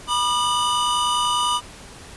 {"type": "tone cluster", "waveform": "square", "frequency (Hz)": [974, 1210, 2972], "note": ["B5", "D#6", "F#7"], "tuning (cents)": [-24, -49, 7], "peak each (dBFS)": [-24, -23, -25], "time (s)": [0.07, 1.61], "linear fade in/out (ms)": 50, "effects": ["pink hiss -41 dBFS RMS until 2.16 s", "resampled to 24000 Hz"]}